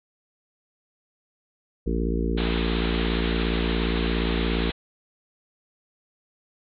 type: harmonic tone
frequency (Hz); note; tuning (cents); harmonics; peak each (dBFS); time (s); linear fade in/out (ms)
57.2; A#1; -32; 1 / 3 / 4 / 5 / 6 / 7 / 8; -25 / -30 / -31 / -32 / -33 / -33 / -34; 1.86-4.71; 10
type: band-pass noise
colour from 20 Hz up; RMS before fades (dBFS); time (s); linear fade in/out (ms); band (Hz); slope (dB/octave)
white; -33; 2.37-4.72; 10; 440 to 4000; 96
effects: none